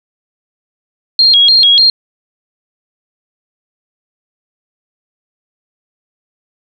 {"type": "tone with vibrato", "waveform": "sine", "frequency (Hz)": 3729, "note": "A#7", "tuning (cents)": 0, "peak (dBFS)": -4, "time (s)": [1.19, 1.9], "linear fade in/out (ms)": 2, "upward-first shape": "square", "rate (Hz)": 3.4, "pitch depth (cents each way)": 210, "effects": []}